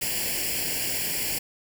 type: noise with comb filter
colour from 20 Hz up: white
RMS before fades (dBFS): -28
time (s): 0.01-1.39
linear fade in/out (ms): 10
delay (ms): 0.4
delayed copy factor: +0.85
effects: none